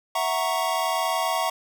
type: chord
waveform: square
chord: F# dominant seventh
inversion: third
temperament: equal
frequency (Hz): 659.3 / 740 / 932.3 / 1108.7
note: E5 / F#5 / A#5 / C#6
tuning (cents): 0 / 0 / 0 / 0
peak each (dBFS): -29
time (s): 0.15-1.5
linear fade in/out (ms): 5
effects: none